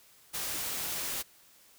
white noise, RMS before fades -35 dBFS, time 0.33-1.23 s, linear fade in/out 20 ms, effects white hiss -60 dBFS RMS until 1.78 s

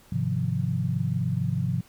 sine chord, F minor seventh, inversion first, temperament equal, 103.83 / 130.81 / 155.56 / 174.61 Hz, Ab2 / C3 / Eb3 / F3, 0 / 0 / 0 / 0 cents, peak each -30 / -27 / -32 / -29 dBFS, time 0.12-1.81 s, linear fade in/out 5 ms, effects pink hiss -56 dBFS RMS until 1.88 s

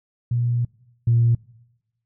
sine tone pair in turn, 120 / 117.19 Hz, B2 / A#2, -49 / +10 cents, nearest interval unison, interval 41 cents, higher first, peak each -18 / -13 dBFS, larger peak second, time 0.31-0.65 / 1.07-1.35 s, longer first, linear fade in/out 5 ms, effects noise-tail reverb RT60 1.0 s tail -24 dB re dry + tanh soft clip ceiling -9 dBFS

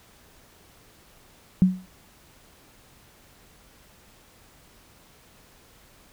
sine tone with exponential decay, 185 Hz, F#3, in tune, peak -10 dBFS, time 1.62-1.86 s, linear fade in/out 0 ms, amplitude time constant 52 ms, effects pink hiss -55 dBFS RMS until 6.12 s

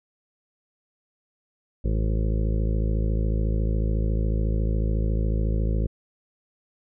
harmonic tone, 54 Hz, A1, 32 cents flat, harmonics 1 / 2 / 3 / 4 / 6 / 7 / 8 / 9 / 10, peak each -22 / -28 / -32 / -34 / -38 / -39 / -40 / -41 / -42 dBFS, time 1.84-5.87 s, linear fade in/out 10 ms, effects none

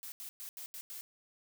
blue noise bursts at uneven times, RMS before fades -45 dBFS, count 6, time 0.03-0.12 / 0.2-0.29 / 0.4-0.49 / 0.57-0.66 / 0.74-0.81 / 0.9-1.01 s, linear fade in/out 0 ms, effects none

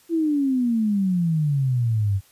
sine exponential sweep, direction down, 340 to 94.8 Hz, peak -18 dBFS, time 0.09-2.21 s, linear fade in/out 50 ms, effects white hiss -56 dBFS RMS until 2.31 s + resampled to 32000 Hz

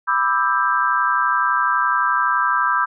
sine chord, E minor seventh, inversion second, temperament just, 988.9 / 1186.7 / 1318.5 / 1582.2 Hz, B5 / D6 / E6 / G6, +2 / +18 / 0 / +16 cents, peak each -21 dBFS, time 0.07-2.86 s, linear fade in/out 20 ms, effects none

